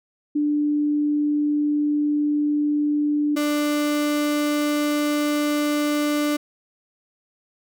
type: tone pair in turn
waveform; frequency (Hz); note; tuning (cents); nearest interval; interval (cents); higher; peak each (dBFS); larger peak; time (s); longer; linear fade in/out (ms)
sine / 35% pulse; 295.5 / 295.5; D4 / D4; +11 / +11; unison; 0; neither; -18; neither; 0.35-3.36 / 3.36-6.37; neither; 10
effects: none